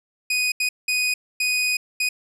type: tone bursts at uneven times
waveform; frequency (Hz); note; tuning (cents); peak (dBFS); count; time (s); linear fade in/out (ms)
sawtooth; 2489; D#7; 0; -16; 5; 0.3-0.52 / 0.6-0.69 / 0.88-1.14 / 1.4-1.77 / 2-2.09; 5
effects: low-pass 12000 Hz 12 dB/octave